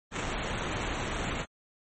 pink noise with sample-and-hold, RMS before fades -33 dBFS, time 0.11-1.46 s, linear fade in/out 50 ms, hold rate 4900 Hz, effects MP3 32 kbps

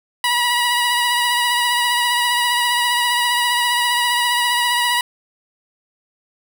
15% pulse tone with vibrato, 968 Hz, B5, 35 cents flat, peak -9 dBFS, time 0.24-5.01 s, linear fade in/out 2 ms, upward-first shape sine, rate 15 Hz, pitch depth 26 cents each way, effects 7-bit

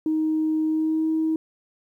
sine tone with pitch glide, 313.3 to 318 Hz, D#4 to D#4, +12 to +38 cents, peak -19 dBFS, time 0.06-1.36 s, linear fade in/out 2 ms, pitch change +26 cents, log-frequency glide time 0.65-1.09 s, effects tanh soft clip ceiling -15 dBFS + 10-bit

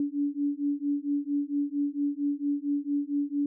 sine beating tone pair, 284.8 / 289.2 Hz, C#4 / D4, +47 / -27 cents, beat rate 4.4 Hz, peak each -29 dBFS, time 0-3.46 s, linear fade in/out 2 ms, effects none

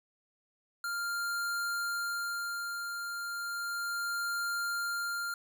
square tone with tremolo, 1396.9 Hz, F6, in tune, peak -32 dBFS, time 0.84-5.34 s, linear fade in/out 2 ms, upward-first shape sine, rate 0.34 Hz, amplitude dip 40%, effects none

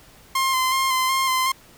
sawtooth tone with vibrato, 1048 Hz, C6, 2 cents sharp, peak -15 dBFS, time 0.35-1.52 s, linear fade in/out 5 ms, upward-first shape square, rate 2.7 Hz, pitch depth 22 cents each way, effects pink hiss -50 dBFS RMS until 1.77 s

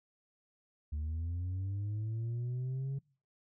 sine linear sweep, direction up, 73.3 to 138.59 Hz, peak -31 dBFS, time 0.92-2.99 s, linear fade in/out 10 ms, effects noise-tail reverb RT60 0.4 s tail -25 dB re dry + tanh soft clip ceiling -33 dBFS

